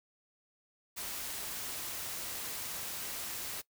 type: noise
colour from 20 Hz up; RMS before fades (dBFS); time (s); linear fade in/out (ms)
white; -40; 0.96-3.62; 20
effects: noise-tail reverb RT60 0.1 s tail -20 dB re dry